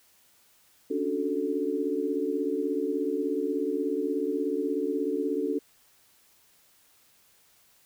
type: chord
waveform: sine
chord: D major seventh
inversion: third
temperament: equal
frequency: 277.2 / 293.7 / 370 / 440 Hz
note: C#4 / D4 / F#4 / A4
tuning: 0 / 0 / 0 / 0 cents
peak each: -33 / -31 / -32 / -30 dBFS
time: 0.9-5.59 s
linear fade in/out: 10 ms
effects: white hiss -62 dBFS RMS until 7.85 s